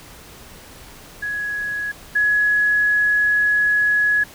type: tone pair in turn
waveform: sine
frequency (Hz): 1673 / 1683.7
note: G#6 / G#6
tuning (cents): +12 / +23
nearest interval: unison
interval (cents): 11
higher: second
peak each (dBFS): -22 / -14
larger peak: second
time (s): 1.22-1.92 / 2.15-4.24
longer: second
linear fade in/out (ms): 10
effects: pink hiss -42 dBFS RMS until 4.34 s